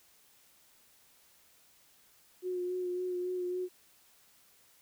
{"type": "tone with vibrato", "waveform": "sine", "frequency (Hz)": 361.7, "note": "F#4", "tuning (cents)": -39, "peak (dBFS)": -32, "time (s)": [2.42, 3.69], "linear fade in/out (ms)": 50, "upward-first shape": "sine", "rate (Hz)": 3.6, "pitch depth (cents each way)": 22, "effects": ["white hiss -64 dBFS RMS until 4.81 s"]}